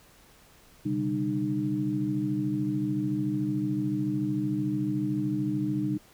sine tone cluster, 130.2 / 143.8 / 197.6 / 304.1 Hz, C3 / D3 / G3 / D#4, -8 / -36 / +14 / -40 cents, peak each -33 / -36 / -32 / -28 dBFS, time 0.85-5.98 s, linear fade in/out 10 ms, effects pink hiss -57 dBFS RMS until 6.13 s

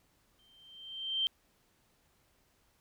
sine tone with exponential growth, 3136 Hz, G7, in tune, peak -26 dBFS, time 0.39-1.27 s, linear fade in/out 0 ms, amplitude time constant 190 ms, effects pink hiss -71 dBFS RMS until 2.8 s

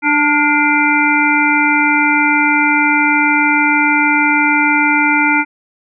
harmonic tone with a mistuned harmonic, 295.6 Hz, D4, 11 cents sharp, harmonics 1 / 3 / 5 / 7 / 8, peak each -16 / -16 / -16 / -16 / -16 dBFS, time 0.02-5.45 s, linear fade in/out 50 ms, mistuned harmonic 5, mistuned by -62 cents, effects none

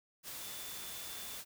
sine tone in noise, 3508 Hz, A7, 6 cents flat, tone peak -52 dBFS, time 0.38-1.4 s, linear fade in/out 50 ms, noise white, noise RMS -45 dBFS, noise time 0.23-1.45 s, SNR -10 dB, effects none

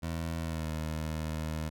20% pulse tone with pitch glide, 82.41 to 78.46 Hz, E2 to D#2, 0 to +15 cents, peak -28 dBFS, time 0.02-1.7 s, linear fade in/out 20 ms, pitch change -85 cents, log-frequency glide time 0.41-0.69 s, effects none

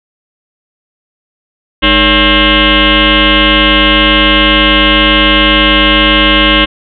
sine tone with frequency modulation, 1593 Hz, G6, 27 cents sharp, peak -4 dBFS, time 1.82-6.66 s, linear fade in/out 20 ms, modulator 257 Hz, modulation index 6.6, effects none

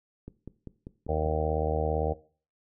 click train, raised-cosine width 3 ms, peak -27 dBFS, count 6, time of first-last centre 0.28-1.262 s, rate 5.09 Hz
harmonic tone, 77.78 Hz, D#2, in tune, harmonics 1 / 2 / 3 / 4 / 5 / 6 / 7 / 8 / 9 / 10, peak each -30 / -35 / -42 / -40 / -42 / -30 / -33 / -36 / -37 / -35 dBFS, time 1.08-2.14 s, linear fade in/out 20 ms
effects noise-tail reverb RT60 0.4 s tail -18 dB re dry

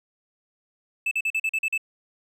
triangle tone bursts, 2627 Hz, E7, 7 cents flat, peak -20 dBFS, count 8, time 1.06-1.778 s, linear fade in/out 5 ms, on 53 ms, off 42 ms, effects none

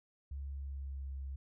sine tone with pitch glide, 69.3 to 67.68 Hz, C#2 to C#2, 0 to -41 cents, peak -39 dBFS, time 0.31-1.36 s, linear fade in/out 5 ms, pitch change -41 cents, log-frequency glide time 0.52-1.1 s, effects none

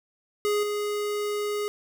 square tone with level steps, 415.3 Hz, G#4, in tune, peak -23 / -27 dBFS, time 0.45-1.68 s, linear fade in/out 0 ms, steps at 0.63 s, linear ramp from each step 2 ms, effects none

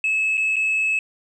sine tone with dropouts, 2593 Hz, E7, 29 cents flat, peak -16 dBFS, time 0.04-0.99 s, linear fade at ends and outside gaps 2 ms, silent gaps 0.372-0.377 / 0.559-0.565 s, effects tanh soft clip ceiling -16 dBFS

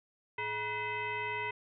sine tone with frequency modulation, 1500 Hz, F#6, 23 cents sharp, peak -33 dBFS, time 0.38-1.51 s, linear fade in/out 5 ms, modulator 537 Hz, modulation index 2, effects none

